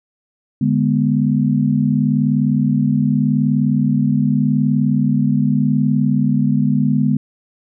sine chord, G# diminished, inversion second, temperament equal, 146.83 / 207.7 / 246.9 Hz, D3 / G#3 / B3, 0 / 0 / 0 cents, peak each -17 dBFS, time 0.61-7.17 s, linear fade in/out 5 ms, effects none

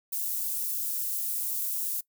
white high-pass noise, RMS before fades -31 dBFS, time 0.12-2.01 s, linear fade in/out 10 ms, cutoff 11000 Hz, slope 12 dB/octave, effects noise-tail reverb RT60 0.1 s tail -22 dB re dry

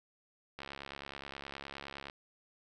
click train, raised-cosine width 0.3 ms, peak -27 dBFS, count 106, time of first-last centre 0.59-2.099 s, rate 69.6 Hz, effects none

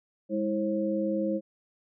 sine tone cluster, 205.2 / 325.3 / 536 Hz, G#3 / E4 / C5, -21 / -23 / +42 cents, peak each -30 dBFS, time 0.29-1.41 s, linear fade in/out 50 ms, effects none

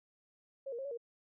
sine tone with pitch steps, 544 / 470.6 / 538 / 564 / 470.1 Hz, C#5 / A#4 / C5 / C#5 / A#4, -33 / +16 / +48 / +30 / +15 cents, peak -38 dBFS, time 0.66-0.975 s, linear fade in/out 10 ms, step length 63 ms, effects none

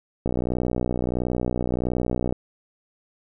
click train, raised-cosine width 2 ms, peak -11 dBFS, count 128, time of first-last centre 0.26-2.325 s, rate 61.5 Hz, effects none

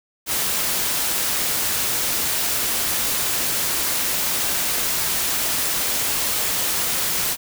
white noise, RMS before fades -22 dBFS, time 0.26-7.37 s, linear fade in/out 50 ms, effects none

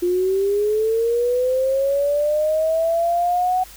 sine linear sweep, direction up, 349.2 to 745 Hz, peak -16 dBFS, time 0.02-3.64 s, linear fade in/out 10 ms, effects added 50 Hz sine -46 dBFS peak until 3.76 s + white hiss -43 dBFS RMS until 3.76 s

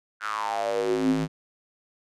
square tone with high-pass filter sweep, 53.4 Hz, G#1, 49 cents sharp, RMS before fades -26 dBFS, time 0.2-1.28 s, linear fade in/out 50 ms, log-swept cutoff 1500 to 180 Hz, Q 7.2, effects low-pass 8000 Hz 12 dB/octave

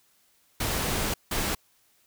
pink noise bursts at uneven times, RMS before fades -28 dBFS, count 2, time 0.6-1.14 / 1.31-1.55 s, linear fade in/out 5 ms, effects white hiss -65 dBFS RMS until 2.06 s

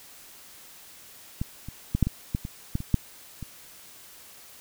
clicks, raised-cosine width 5 ms, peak -15 / -24 / -11 / -7 / -14 / -13 / -21 / -13 / -22 / -7 / -23 dBFS, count 11, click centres 1.415 / 1.686 / 1.95 / 2.027 / 2.07 / 2.349 / 2.451 / 2.754 / 2.804 / 2.943 / 3.427 s, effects white hiss -49 dBFS RMS until 4.6 s

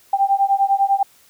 sine beating tone pair, 784 / 794 Hz, G5 / G5, 0 / +22 cents, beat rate 10 Hz, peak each -17 dBFS, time 0.13-1.03 s, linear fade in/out 5 ms, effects white hiss -53 dBFS RMS until 1.29 s

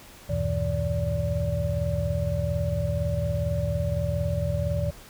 sine tone cluster, 76 / 93.6 / 117.8 / 159.1 / 578 Hz, D#2 / F#2 / A#2 / D#3 / D5, -40 / +20 / +19 / +39 / -28 cents, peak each -30 dBFS, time 0.29-4.91 s, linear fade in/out 10 ms, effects pink hiss -48 dBFS RMS until 5.09 s

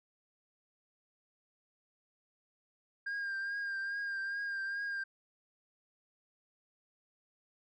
sine tone with vibrato, 1605 Hz, G6, 40 cents sharp, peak -32 dBFS, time 3.06-5.04 s, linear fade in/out 10 ms, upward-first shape triangle, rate 2.4 Hz, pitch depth 38 cents each way, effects tanh soft clip ceiling -34 dBFS

